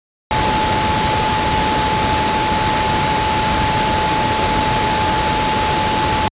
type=tone in noise; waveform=sine; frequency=865 Hz; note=A5; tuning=30 cents flat; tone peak=-17 dBFS; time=0.31-6.28 s; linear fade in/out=0 ms; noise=pink; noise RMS=-17 dBFS; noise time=0.31-6.28 s; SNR=-3 dB; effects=high-pass 60 Hz 12 dB/octave + resampled to 8000 Hz